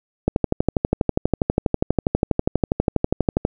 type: click train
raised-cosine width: 2 ms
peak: -3 dBFS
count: 40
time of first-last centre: 0.28-3.451 s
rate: 12.3 Hz
effects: none